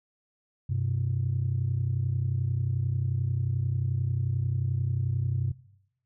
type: tone pair together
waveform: sine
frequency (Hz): 97 / 128.3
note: G2 / C3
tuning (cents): -18 / -34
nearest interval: perfect fourth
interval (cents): 484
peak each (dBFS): -27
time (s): 0.69-5.52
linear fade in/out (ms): 10
effects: noise-tail reverb RT60 0.8 s tail -20 dB re dry + tanh soft clip ceiling -19 dBFS